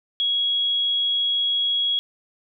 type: tone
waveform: sine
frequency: 3322 Hz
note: G#7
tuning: in tune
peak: -19 dBFS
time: 0.2-1.99 s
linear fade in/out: 0 ms
effects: none